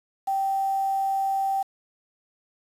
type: tone with quantisation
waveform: sine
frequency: 779 Hz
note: G5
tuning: 11 cents flat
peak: -22 dBFS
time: 0.27-1.63 s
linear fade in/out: 10 ms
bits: 7
effects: resampled to 32000 Hz